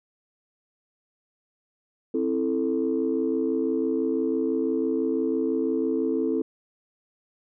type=chord; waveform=sine; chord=A minor; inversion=first; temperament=just; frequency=264 / 330 / 440 Hz; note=C4 / E4 / A4; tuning=+16 / +2 / 0 cents; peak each=-26 dBFS; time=2.14-6.42 s; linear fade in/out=5 ms; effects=tanh soft clip ceiling -14 dBFS